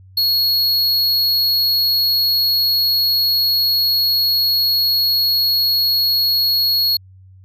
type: tone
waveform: square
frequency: 4328 Hz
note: C#8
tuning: 42 cents flat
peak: -14 dBFS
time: 0.17-6.97 s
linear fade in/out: 5 ms
effects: added 94 Hz sine -41 dBFS peak until 7.44 s